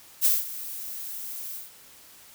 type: noise with ADSR envelope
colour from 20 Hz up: violet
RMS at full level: -19 dBFS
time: 0.21-1.72 s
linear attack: 41 ms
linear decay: 190 ms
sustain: -17 dB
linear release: 180 ms
effects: white hiss -51 dBFS RMS until 2.34 s